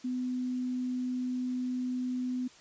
sine tone, 251.6 Hz, B3, 32 cents sharp, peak -30 dBFS, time 0.04-2.48 s, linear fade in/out 10 ms, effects white hiss -56 dBFS RMS until 2.6 s + resampled to 16000 Hz

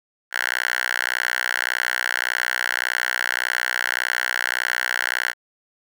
5% pulse tone with high-pass filter, 61.74 Hz, B1, in tune, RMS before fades -24 dBFS, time 0.31-5.34 s, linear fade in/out 50 ms, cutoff 1500 Hz, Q 4.2, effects none

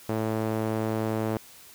sawtooth tone with band-pass filter, 110 Hz, A2, in tune, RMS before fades -28 dBFS, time 0.09-1.37 s, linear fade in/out 0 ms, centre 470 Hz, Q 0.76, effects white hiss -50 dBFS RMS until 1.74 s

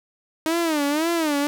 sawtooth tone with vibrato, 311.1 Hz, D#4, in tune, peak -16 dBFS, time 0.46-1.47 s, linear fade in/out 0 ms, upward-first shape sine, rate 1.9 Hz, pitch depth 160 cents each way, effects none

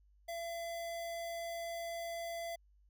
square tone, 676 Hz, E5, 43 cents sharp, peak -40 dBFS, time 0.28-2.56 s, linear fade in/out 10 ms, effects added 50 Hz sine -64 dBFS peak until 2.89 s

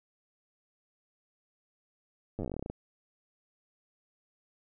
slowing click train, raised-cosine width 2 ms, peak -23 dBFS, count 16, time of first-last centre 2.39-2.7 s, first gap 9 ms, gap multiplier 1.11, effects none

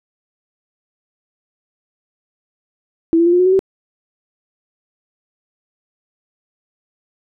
sine tone with pitch steps, 329.6 / 338.1 / 346.8 / 355.7 / 364.9 / 374.3 / 383.9 Hz, E4 / E4 / F4 / F4 / F#4 / F#4 / G4, 0 / +44 / -12 / +32 / -24 / +20 / -36 cents, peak -9 dBFS, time 3.13-3.592 s, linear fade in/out 0 ms, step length 66 ms, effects none

